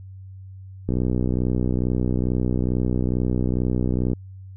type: click train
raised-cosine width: 3 ms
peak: -10 dBFS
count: 203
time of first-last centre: 0.89-4.132 s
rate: 62.3 Hz
effects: added 95 Hz sine -37 dBFS peak until 4.56 s